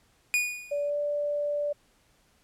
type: tone with exponential decay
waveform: 45% pulse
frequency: 2457 Hz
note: D#7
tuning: 22 cents flat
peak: -20 dBFS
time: 0.34-0.9 s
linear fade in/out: 0 ms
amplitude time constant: 120 ms
type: tone with pitch glide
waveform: sine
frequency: 578 to 584.7 Hz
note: D5 to D5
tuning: -28 to -8 cents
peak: -26 dBFS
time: 0.71-1.73 s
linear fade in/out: 10 ms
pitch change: +20 cents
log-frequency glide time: 0.82-0.98 s
effects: pink hiss -65 dBFS RMS until 2.43 s + low-pass 12000 Hz 12 dB/octave